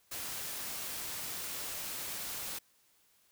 white noise, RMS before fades -40 dBFS, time 0.11-2.59 s, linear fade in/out 10 ms, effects white hiss -69 dBFS RMS until 3.31 s

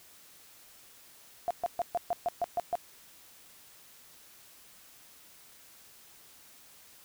sine tone bursts, 698.5 Hz, F5, in tune, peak -26 dBFS, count 9, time 1.48-2.754 s, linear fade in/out 0 ms, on 26 ms, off 130 ms, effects white hiss -56 dBFS RMS until 7.04 s

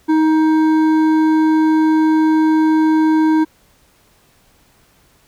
sine tone with hard clipping, 314.3 Hz, D#4, 18 cents sharp, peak -12 dBFS, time 0.08-3.45 s, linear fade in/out 20 ms, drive 9 dB, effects pink hiss -54 dBFS RMS until 5.27 s

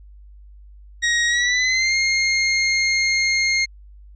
sawtooth tone with pitch glide, 1888 to 2131 Hz, A#6 to C7, +22 to +31 cents, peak -13 dBFS, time 1.02-3.66 s, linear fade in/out 20 ms, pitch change +209 cents, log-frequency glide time 1.27-1.96 s, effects added 50 Hz sine -41 dBFS peak until 4.15 s + resampled to 16000 Hz

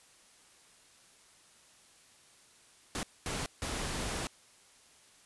pink noise bursts at uneven times, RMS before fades -36 dBFS, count 3, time 2.95-3.03 / 3.26-3.46 / 3.62-4.27 s, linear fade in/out 0 ms, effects white hiss -61 dBFS RMS until 5.25 s + resampled to 24000 Hz

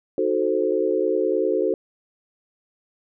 sine chord, D# diminished seventh, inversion none, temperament equal, 311.1 / 370 / 440 / 523.3 Hz, D#4 / F#4 / A4 / C5, 0 / 0 / 0 / 0 cents, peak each -27 / -23 / -23 / -25 dBFS, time 0.18-1.74 s, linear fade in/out 2 ms, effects none

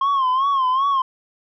sine tone with vibrato, 1067 Hz, C6, 34 cents sharp, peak -13 dBFS, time 0.01-1.02 s, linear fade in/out 5 ms, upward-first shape sine, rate 2.6 Hz, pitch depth 95 cents each way, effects tanh soft clip ceiling -15 dBFS

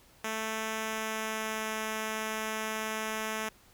5% pulse tone with pitch glide, 220 to 218.4 Hz, A3 to A3, 0 to -13 cents, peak -21 dBFS, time 0.24-3.49 s, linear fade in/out 5 ms, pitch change -13 cents, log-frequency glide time 0.77-1.77 s, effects pink hiss -60 dBFS RMS until 3.73 s

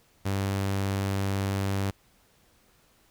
sawtooth tone, 98 Hz, G2, in tune, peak -22 dBFS, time 0.25-1.91 s, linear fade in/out 10 ms, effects pink hiss -63 dBFS RMS until 3.1 s

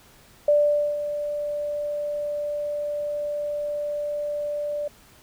sine tone with ADSR envelope, 588 Hz, D5, 2 cents sharp, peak -14 dBFS, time 0.48-4.88 s, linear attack 4 ms, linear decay 480 ms, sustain -11 dB, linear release 5 ms, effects pink hiss -53 dBFS RMS until 5.22 s

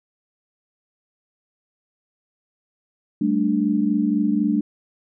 sine chord, G suspended second, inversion none, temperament equal, 196 / 220 / 293.7 Hz, G3 / A3 / D4, 0 / 0 / 0 cents, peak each -23 / -21 / -21 dBFS, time 3.21-4.61 s, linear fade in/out 5 ms, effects none

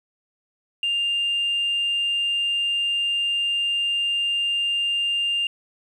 sine tone, 2800 Hz, F7, 4 cents sharp, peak -19 dBFS, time 0.83-5.47 s, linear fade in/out 2 ms, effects tanh soft clip ceiling -17 dBFS + 9-bit

